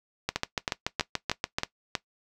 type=two click trains; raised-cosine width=0.2 ms; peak=-9 / -9 dBFS; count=6 / 10; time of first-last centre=0.36-1.952 / 0.29-1.585 s; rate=3.14 / 6.95 Hz; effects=noise-tail reverb RT60 0.1 s tail -18 dB re dry